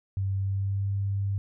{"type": "tone with pitch glide", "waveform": "sine", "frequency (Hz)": [97.1, 99.08], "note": ["G2", "G2"], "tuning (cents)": [-16, 19], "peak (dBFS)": -25, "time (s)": [0.17, 1.38], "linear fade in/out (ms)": 0, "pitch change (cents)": 35, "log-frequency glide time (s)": [0.37, 0.87], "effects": []}